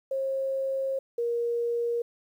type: tone pair in turn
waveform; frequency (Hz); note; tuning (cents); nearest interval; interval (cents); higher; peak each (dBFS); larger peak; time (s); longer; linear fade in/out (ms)
sine; 537 / 471.8; C5 / A#4; +45 / +21; major second; 224; first; -26 / -25; second; 0.11-0.99 / 1.18-2.02; first; 5
effects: 10-bit